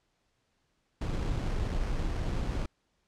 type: noise with sample-and-hold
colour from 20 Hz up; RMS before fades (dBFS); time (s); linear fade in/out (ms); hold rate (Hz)
brown; -31; 1.01-2.66; 5; 3675
effects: pink hiss -75 dBFS RMS until 3.07 s + low-pass 7000 Hz 12 dB/octave